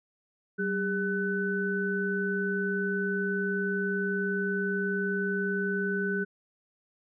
sine tone cluster, 191.6 / 402.6 / 1500 Hz, G3 / G4 / F#6, -39 / +46 / +23 cents, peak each -31 dBFS, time 0.58-6.25 s, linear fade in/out 20 ms, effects none

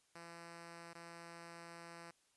5% pulse tone with dropouts, 169.2 Hz, E3, 45 cents sharp, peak -40 dBFS, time 0.15-2.11 s, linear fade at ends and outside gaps 5 ms, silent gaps 0.933-0.95 s, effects white hiss -75 dBFS RMS until 2.36 s + resampled to 24000 Hz

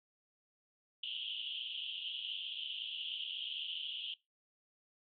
white band-pass noise, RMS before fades -42 dBFS, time 1.03-4.14 s, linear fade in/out 5 ms, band 2900 to 3300 Hz, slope 96 dB/octave, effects noise-tail reverb RT60 0.2 s tail -20 dB re dry

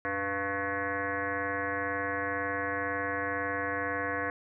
sine tone with frequency modulation, 1100 Hz, C#6, 14 cents flat, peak -29 dBFS, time 0.05-4.3 s, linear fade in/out 0 ms, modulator 202 Hz, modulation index 4.1, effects none

